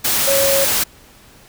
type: tone in noise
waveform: sine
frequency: 550 Hz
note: C#5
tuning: 14 cents flat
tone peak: -15 dBFS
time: 0.27-0.65 s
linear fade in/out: 10 ms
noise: white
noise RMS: -17 dBFS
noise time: 0.04-0.84 s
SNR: -1 dB
effects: pink hiss -46 dBFS RMS until 1.48 s